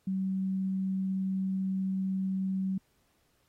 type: tone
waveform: sine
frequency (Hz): 190.4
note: F#3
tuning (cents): +50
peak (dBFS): -28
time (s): 0.07-2.78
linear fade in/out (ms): 5
effects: pink hiss -72 dBFS RMS until 3.48 s + AAC 48 kbps